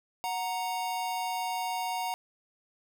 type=tone pair together; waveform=square; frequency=737.9 / 932.3 Hz; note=F#5 / A#5; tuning=-5 / 0 cents; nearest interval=major third; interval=405 cents; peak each=-34 / -34 dBFS; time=0.24-2.14 s; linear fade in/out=0 ms; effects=none